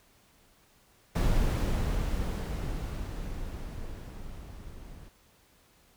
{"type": "noise with level ramp", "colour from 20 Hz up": "brown", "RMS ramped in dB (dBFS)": [-24, -47], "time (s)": [1.15, 5.09], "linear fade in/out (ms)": 10, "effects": ["pink hiss -63 dBFS RMS until 5.96 s"]}